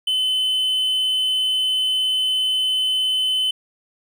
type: tone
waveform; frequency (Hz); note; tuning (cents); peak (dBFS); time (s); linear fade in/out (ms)
triangle; 3039; F#7; +46; -16; 0.07-3.51; 5
effects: 9-bit